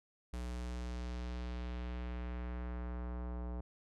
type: tone with low-pass filter sweep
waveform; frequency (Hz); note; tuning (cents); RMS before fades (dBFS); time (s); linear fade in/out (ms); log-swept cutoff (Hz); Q
square; 60.8; B1; -26; -41; 0.33-3.61; 5; 10000 to 870; 1.1
effects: none